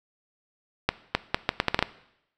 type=accelerating click train; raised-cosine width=0.3 ms; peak=-4 dBFS; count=9; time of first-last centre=0.89-1.826 s; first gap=260 ms; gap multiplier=0.75; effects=noise-tail reverb RT60 0.8 s tail -18 dB re dry